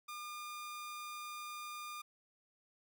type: tone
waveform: sawtooth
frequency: 1208 Hz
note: D6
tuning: 48 cents sharp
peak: -40 dBFS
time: 0.08-2.02 s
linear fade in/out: 10 ms
effects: none